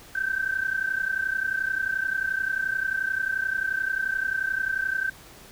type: tone pair together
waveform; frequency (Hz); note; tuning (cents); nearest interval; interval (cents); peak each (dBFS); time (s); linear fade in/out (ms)
sine; 1536.6 / 1568; G6 / G6; -35 / 0; unison; 35; -27; 0.15-5.1; 5
effects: pink hiss -48 dBFS RMS until 5.51 s